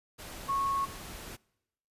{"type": "tone in noise", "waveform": "sine", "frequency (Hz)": 1100, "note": "C#6", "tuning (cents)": -14, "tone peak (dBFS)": -27, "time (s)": [0.48, 0.86], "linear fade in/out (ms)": 20, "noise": "pink", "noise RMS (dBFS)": -44, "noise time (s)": [0.18, 1.37], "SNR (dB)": 14, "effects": ["noise-tail reverb RT60 0.9 s tail -25 dB re dry", "resampled to 32000 Hz"]}